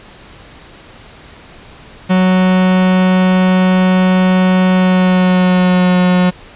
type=tone with pitch glide; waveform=45% pulse; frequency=185 to 180.98 Hz; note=F#3 to F#3; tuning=0 to -38 cents; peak=-8 dBFS; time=2.09-6.31 s; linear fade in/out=20 ms; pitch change=-38 cents; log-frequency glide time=4.71-5.98 s; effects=pink hiss -38 dBFS RMS until 6.55 s + resampled to 8000 Hz

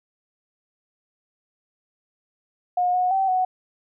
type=tone with pitch steps; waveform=sine; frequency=719 / 729 / 771 / 741 Hz; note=F#5 / F#5 / G5 / F#5; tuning=-50 / -26 / -29 / +2 cents; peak=-18 dBFS; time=2.77-3.45 s; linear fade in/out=5 ms; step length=170 ms; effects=none

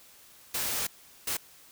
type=noise bursts at uneven times; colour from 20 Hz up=white; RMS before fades=-31 dBFS; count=2; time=0.54-0.87 / 1.27-1.37 s; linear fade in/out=5 ms; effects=white hiss -55 dBFS RMS until 1.71 s

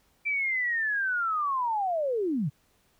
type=linear sweep; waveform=sine; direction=down; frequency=2349 to 122.5 Hz; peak=-25 dBFS; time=0.25-2.5 s; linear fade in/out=20 ms; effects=pink hiss -67 dBFS RMS until 2.99 s

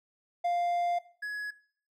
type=tone pair in turn; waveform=triangle; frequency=698.5 / 1681.6 Hz; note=F5 / G#6; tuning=0 / +21 cents; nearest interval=octave + minor third; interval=1521 cents; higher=second; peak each=-24 / -31 dBFS; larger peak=first; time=0.44-0.99 / 1.22-1.51 s; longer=first; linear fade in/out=10 ms; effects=noise-tail reverb RT60 0.5 s tail -18 dB re dry

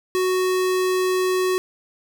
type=tone; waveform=square; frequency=370 Hz; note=F#4; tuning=in tune; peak=-19 dBFS; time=0.15-1.58 s; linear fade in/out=0 ms; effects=none

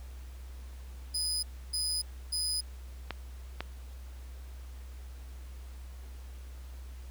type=tone bursts; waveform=30% pulse; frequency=4991 Hz; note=D#8; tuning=5 cents sharp; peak=-27 dBFS; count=3; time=1.14-2.61 s; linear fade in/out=10 ms; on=290 ms; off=300 ms
type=clicks; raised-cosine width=0.3 ms; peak=-18 dBFS; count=2; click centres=3.107 / 3.606 s
effects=added 63 Hz sine -42 dBFS peak until 7.1 s + pink hiss -58 dBFS RMS until 7.1 s

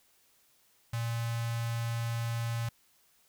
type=tone with notch filter; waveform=square; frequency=116.54 Hz; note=A#2; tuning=in tune; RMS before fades=-33 dBFS; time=0.93-2.69 s; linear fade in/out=5 ms; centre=350 Hz; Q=0.57; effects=white hiss -67 dBFS RMS until 3.28 s

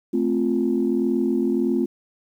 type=chord; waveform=sine; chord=F major; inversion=first; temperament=equal; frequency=220 / 261.6 / 349.2 Hz; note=A3 / C4 / F4; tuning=0 / 0 / 0 cents; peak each=-23 / -22 / -22 dBFS; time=0.13-1.86 s; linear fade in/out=10 ms; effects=tanh soft clip ceiling -10 dBFS + 9-bit

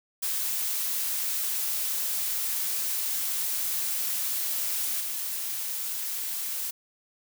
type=noise with level steps; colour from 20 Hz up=blue; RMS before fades=-29 / -32 dBFS; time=0.22-6.71 s; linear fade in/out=10 ms; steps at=5 s; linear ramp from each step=5 ms; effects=none

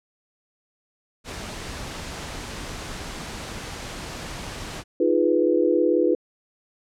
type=noise; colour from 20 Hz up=pink; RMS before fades=-34 dBFS; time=1.24-4.84 s; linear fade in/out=50 ms
type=chord; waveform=sine; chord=F half-diminished seventh; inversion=third; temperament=equal; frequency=311.1 / 349.2 / 415.3 / 493.9 Hz; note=Eb4 / F4 / Ab4 / Cb5; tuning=0 / 0 / 0 / 0 cents; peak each=-23 / -21 / -25 / -22 dBFS; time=5-6.15 s; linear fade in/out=5 ms
effects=low-pass 8000 Hz 12 dB/octave

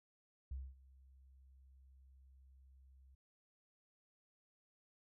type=tone with ADSR envelope; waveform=sine; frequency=66 Hz; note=C2; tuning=16 cents sharp; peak=-40 dBFS; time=0.51-3.15 s; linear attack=5 ms; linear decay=230 ms; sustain=-21 dB; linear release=5 ms; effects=none

